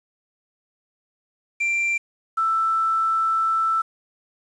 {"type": "tone pair in turn", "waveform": ["triangle", "sine"], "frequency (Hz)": [2362, 1325.6], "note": ["D7", "E6"], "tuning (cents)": [9, 9], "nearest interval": "minor seventh", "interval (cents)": 1000, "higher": "first", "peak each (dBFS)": -18, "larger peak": "neither", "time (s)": [[1.6, 1.98], [2.37, 3.82]], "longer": "second", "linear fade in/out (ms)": 10, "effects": ["resampled to 22050 Hz", "8-bit"]}